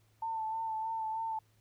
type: tone with vibrato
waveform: sine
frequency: 889 Hz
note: A5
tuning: 18 cents sharp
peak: -33 dBFS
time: 0.22-1.39 s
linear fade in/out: 5 ms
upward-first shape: sine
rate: 3.2 Hz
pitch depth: 28 cents each way
effects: added 108 Hz sine -67 dBFS peak until 1.6 s + pink hiss -72 dBFS RMS until 1.6 s